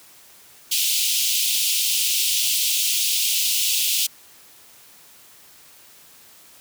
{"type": "high-pass noise", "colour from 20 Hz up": "pink", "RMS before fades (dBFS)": -21, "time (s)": [0.71, 4.07], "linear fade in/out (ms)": 10, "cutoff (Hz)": 2700, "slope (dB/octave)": 48, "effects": ["white hiss -49 dBFS RMS until 6.6 s", "high-pass 60 Hz 12 dB/octave"]}